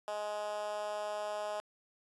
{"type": "tone with high-pass filter", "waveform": "10% pulse", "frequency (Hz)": 209.3, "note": "G#3", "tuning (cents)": 14, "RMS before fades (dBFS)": -38, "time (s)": [0.08, 1.6], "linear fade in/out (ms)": 0, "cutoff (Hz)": 650, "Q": 3.6, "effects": ["resampled to 24000 Hz"]}